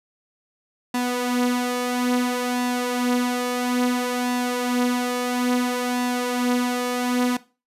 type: tone with flanger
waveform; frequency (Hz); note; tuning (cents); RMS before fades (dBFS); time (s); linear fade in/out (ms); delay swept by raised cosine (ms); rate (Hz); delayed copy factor
sawtooth; 246.9; B3; 0; -23; 0.94-7.37; 5; 1.1 to 5.8; 0.59; +0.55
effects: noise-tail reverb RT60 0.3 s tail -17 dB re dry + resampled to 32000 Hz